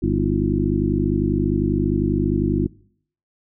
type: harmonic tone with a mistuned harmonic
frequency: 50 Hz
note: G1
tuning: 35 cents sharp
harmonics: 1 / 2 / 3 / 4 / 5 / 6 / 7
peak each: -25 / -25 / -25 / -25 / -25 / -25 / -25 dBFS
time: 0.02-2.67 s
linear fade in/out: 10 ms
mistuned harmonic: 6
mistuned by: +98 cents
effects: noise-tail reverb RT60 0.6 s tail -21 dB re dry